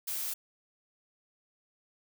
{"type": "noise", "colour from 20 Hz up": "blue", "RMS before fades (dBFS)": -35, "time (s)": [0.07, 0.34], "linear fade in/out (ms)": 10, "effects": []}